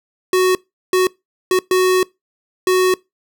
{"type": "tone bursts at uneven times", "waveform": "square", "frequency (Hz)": 370, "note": "F#4", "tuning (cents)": 0, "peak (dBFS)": -12, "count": 5, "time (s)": [[0.33, 0.55], [0.93, 1.07], [1.51, 1.59], [1.71, 2.03], [2.67, 2.94]], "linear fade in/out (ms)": 2, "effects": ["noise-tail reverb RT60 0.2 s tail -23 dB re dry"]}